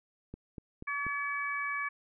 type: click train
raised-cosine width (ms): 3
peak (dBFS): -29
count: 4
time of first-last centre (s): 0.34-1.066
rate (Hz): 4.13
type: harmonic tone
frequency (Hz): 570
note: C#5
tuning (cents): +48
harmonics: 2 / 3 / 4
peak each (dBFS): -36 / -36 / -36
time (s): 0.87-1.89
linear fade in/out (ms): 10
effects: none